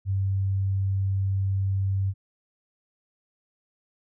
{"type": "tone", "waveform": "sine", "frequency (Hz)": 97, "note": "G2", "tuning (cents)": -18, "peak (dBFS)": -22, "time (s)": [0.05, 2.14], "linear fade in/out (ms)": 50, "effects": []}